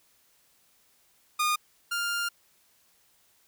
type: tone pair in turn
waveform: sawtooth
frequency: 1222 / 1401.2 Hz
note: D#6 / F6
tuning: -32 / +5 cents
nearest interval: major second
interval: 237 cents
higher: second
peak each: -20 / -24 dBFS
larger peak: first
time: 1.39-1.56 / 1.91-2.29 s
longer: second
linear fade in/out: 10 ms
effects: white hiss -65 dBFS RMS until 3.47 s